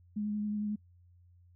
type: tone with vibrato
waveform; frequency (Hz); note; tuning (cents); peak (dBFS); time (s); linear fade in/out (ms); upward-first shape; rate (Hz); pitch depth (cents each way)
sine; 209.3; G#3; +14; -31; 0.16-0.76; 10; triangle; 11; 20
effects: noise-tail reverb RT60 0.1 s tail -26 dB re dry + added 88 Hz sine -58 dBFS peak until 1.55 s